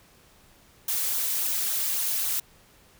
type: noise with flanger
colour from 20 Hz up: blue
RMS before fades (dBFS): -27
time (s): 0.88-2.4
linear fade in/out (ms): 5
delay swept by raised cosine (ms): 0.39 to 2.89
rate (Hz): 3.6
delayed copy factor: -0.5
effects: pink hiss -57 dBFS RMS until 2.99 s